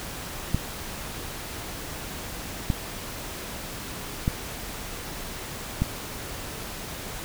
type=clicks; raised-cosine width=5 ms; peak=-10 dBFS; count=4; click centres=0.546 / 2.702 / 4.279 / 5.82 s; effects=pink hiss -36 dBFS RMS until 7.24 s

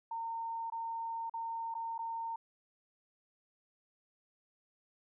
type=tone with dropouts; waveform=sine; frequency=914 Hz; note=A#5; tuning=34 cents flat; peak=-36 dBFS; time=0.11-2.36 s; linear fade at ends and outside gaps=5 ms; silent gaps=0.701-0.721 / 1.297-1.338 / 1.742-1.75 / 1.98-1.989 s; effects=none

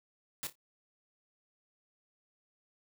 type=noise with echo; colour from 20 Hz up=white; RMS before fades=-38 dBFS; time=0.43-0.47 s; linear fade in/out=0 ms; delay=28 ms; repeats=3; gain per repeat=-12 dB; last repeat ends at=0.554 s; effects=none

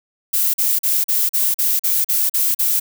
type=noise bursts; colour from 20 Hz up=violet; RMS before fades=-17 dBFS; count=10; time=0.33-2.799 s; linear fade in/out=10 ms; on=210 ms; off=41 ms; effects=none

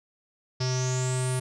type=tone with low-pass filter sweep; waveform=square; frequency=128.1 Hz; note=C3; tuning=36 cents flat; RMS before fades=-27 dBFS; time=0.6-1.4 s; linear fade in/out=10 ms; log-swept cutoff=5200 to 9900 Hz; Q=9.5; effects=none

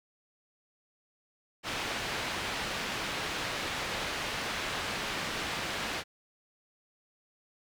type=low-pass noise; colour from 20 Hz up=white; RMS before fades=-35 dBFS; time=1.63-6.04 s; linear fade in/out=50 ms; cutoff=3100 Hz; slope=12 dB/octave; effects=none

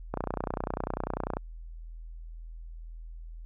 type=click train; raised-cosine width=1 ms; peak=-16 dBFS; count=38; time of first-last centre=0.14-1.369 s; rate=30.1 Hz; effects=added 41 Hz sine -40 dBFS peak until 3.45 s

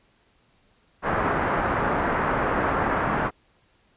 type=low-pass noise; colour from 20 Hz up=white; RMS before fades=-24 dBFS; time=1.02-3.31 s; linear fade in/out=50 ms; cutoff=1500 Hz; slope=24 dB/octave; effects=pink hiss -63 dBFS RMS until 3.96 s + resampled to 8000 Hz

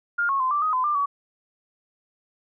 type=tone with pitch steps; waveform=sine; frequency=1410 / 1096 / 1032 / 1174 / 1253 / 1019 / 1191 / 1134 Hz; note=F6 / C#6 / C6 / D6 / D#6 / C6 / D6 / C#6; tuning=+16 / -20 / -24 / -1 / +12 / -46 / +24 / +39 cents; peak=-20 dBFS; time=0.18-1.06 s; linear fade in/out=10 ms; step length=110 ms; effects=none

